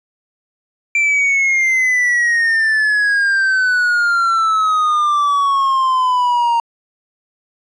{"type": "exponential sweep", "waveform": "triangle", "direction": "down", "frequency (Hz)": [2356, 927], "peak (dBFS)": -10, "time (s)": [0.95, 6.6], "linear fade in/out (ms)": 2, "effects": ["resampled to 22050 Hz"]}